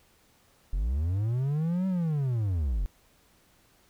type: linear two-way sweep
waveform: triangle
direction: up then down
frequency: 40 to 192 to 40 Hz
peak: -23 dBFS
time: 0.73-2.86 s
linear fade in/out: 0 ms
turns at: 1.87 s
effects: pink hiss -63 dBFS RMS until 3.89 s